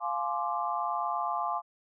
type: chord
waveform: sine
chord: D half-diminished seventh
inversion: first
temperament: equal with one note detuned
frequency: 698.5 / 845.6 / 1046.5 / 1174.7 Hz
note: F5 / Ab5 / C6 / D6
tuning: 0 / +31 / 0 / 0 cents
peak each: -34 dBFS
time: 0-1.62 s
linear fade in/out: 50 ms
effects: none